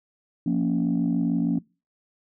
sine chord, Bb minor, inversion second, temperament just, 174.81 / 233.1 / 279.7 Hz, F3 / Bb3 / Db4, +2 / 0 / +16 cents, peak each -24 dBFS, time 0.46-1.59 s, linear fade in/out 5 ms, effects noise-tail reverb RT60 0.3 s tail -23 dB re dry + tanh soft clip ceiling -15 dBFS

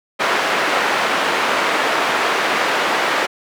white band-pass noise, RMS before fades -18 dBFS, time 0.19-3.27 s, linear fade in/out 20 ms, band 360 to 1800 Hz, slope 12 dB/octave, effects none

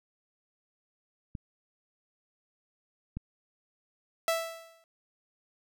clicks, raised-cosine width 5 ms, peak -25 / -23 dBFS, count 2, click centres 1.352 / 3.17 s
sawtooth tone with exponential decay, 659.3 Hz, E5, in tune, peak -20 dBFS, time 4.28-4.84 s, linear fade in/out 1 ms, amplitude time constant 120 ms
effects none

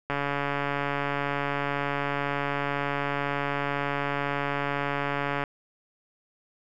click train, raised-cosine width 0.5 ms, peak -13 dBFS, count 759, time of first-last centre 0.1-5.438 s, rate 142 Hz, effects none

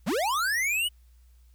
square linear sweep, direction up, 140 to 3001 Hz, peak -25 dBFS, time 0.06-0.89 s, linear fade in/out 20 ms, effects added 60 Hz sine -53 dBFS peak until 1.54 s + white hiss -70 dBFS RMS until 1.54 s

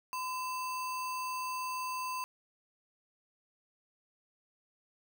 sine tone with sample-and-hold, 1018 Hz, C6, 48 cents flat, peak -34 dBFS, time 0.13-2.24 s, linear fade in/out 0 ms, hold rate 3675 Hz, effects none

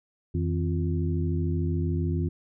harmonic tone with a mistuned harmonic, 87 Hz, F2, 6 cents flat, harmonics 1 / 2 / 3 / 4, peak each -26 / -29 / -34 / -34 dBFS, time 0.34-2.29 s, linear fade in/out 10 ms, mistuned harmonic 2, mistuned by -140 cents, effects none

